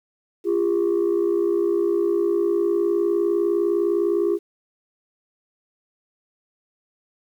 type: tone pair together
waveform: sine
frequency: 343.9 / 403.7 Hz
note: F4 / G#4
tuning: -27 / -49 cents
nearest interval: minor third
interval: 278 cents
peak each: -19 dBFS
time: 0.44-4.39 s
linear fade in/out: 50 ms
effects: tanh soft clip ceiling -14 dBFS + 9-bit